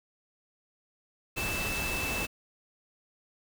sine tone in noise, 2637 Hz, E7, in tune, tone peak -33 dBFS, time 1.36-2.27 s, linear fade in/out 20 ms, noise pink, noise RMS -34 dBFS, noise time 1.36-2.27 s, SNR -2 dB, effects none

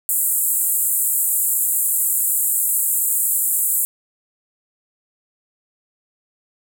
white band-pass noise, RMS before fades -19 dBFS, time 0.09-3.85 s, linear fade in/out 0 ms, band 7400 to 16000 Hz, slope 96 dB/octave, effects none

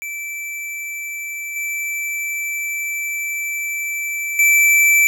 square tone with level steps, 2326 Hz, D7, 17 cents flat, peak -26 / -22 / -11 dBFS, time 0.02-5.07 s, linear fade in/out 0 ms, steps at 1.56 / 4.39 s, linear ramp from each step 2 ms, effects none

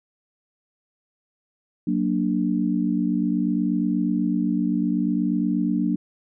sine chord, Gb augmented, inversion none, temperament equal, 185 / 233.1 / 293.7 Hz, Gb3 / Bb3 / D4, 0 / 0 / 0 cents, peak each -24 dBFS, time 1.87-5.96 s, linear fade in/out 5 ms, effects none

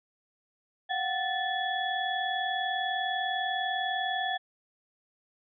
sine tone cluster, 714 / 754 / 1753 / 3376 Hz, F5 / F#5 / A6 / G#7, +38 / +32 / -7 / +28 cents, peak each -35 / -32 / -33 / -35 dBFS, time 0.89-4.38 s, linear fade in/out 20 ms, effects none

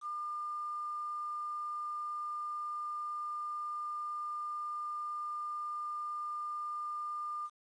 sine tone with quantisation, 1203 Hz, D6, 41 cents sharp, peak -36 dBFS, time 0.01-7.5 s, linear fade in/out 50 ms, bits 10, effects resampled to 22050 Hz

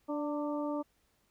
harmonic tone with a mistuned harmonic, 293.7 Hz, D4, in tune, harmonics 1 / 2 / 3 / 4, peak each -34 / -37 / -42 / -44 dBFS, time 0.08-0.83 s, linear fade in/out 20 ms, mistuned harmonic 3, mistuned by +39 cents, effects pink hiss -73 dBFS RMS until 1.3 s

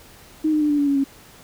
sine tone with pitch steps, 311.1 / 304.7 / 298.4 / 292.3 / 286.3 / 280.4 / 274.6 Hz, D#4 / D#4 / D4 / D4 / D4 / C#4 / C#4, 0 / -36 / +28 / -8 / -44 / +20 / -16 cents, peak -16 dBFS, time 0.44-1.042 s, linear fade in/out 10 ms, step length 86 ms, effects pink hiss -47 dBFS RMS until 1.43 s

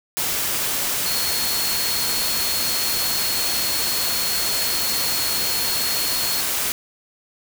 sine tone in noise, 4322 Hz, C#8, 45 cents flat, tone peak -25 dBFS, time 1.06-6.41 s, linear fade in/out 0 ms, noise white, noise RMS -23 dBFS, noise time 0.17-6.72 s, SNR -5 dB, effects none

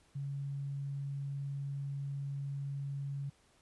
sine tone, 139.7 Hz, C#3, 14 cents sharp, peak -36 dBFS, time 0.15-3.3 s, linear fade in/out 10 ms, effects pink hiss -68 dBFS RMS until 3.61 s + resampled to 24000 Hz

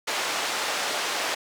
pink band-pass noise, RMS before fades -28 dBFS, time 0.07-1.35 s, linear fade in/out 10 ms, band 640 to 6800 Hz, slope 12 dB/octave, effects none

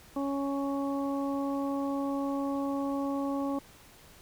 harmonic tone, 277.9 Hz, C#4, 4 cents sharp, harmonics 1 / 2 / 3 / 4, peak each -30 / -36 / -40 / -40 dBFS, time 0.16-3.59 s, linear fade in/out 5 ms, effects pink hiss -55 dBFS RMS until 4.21 s

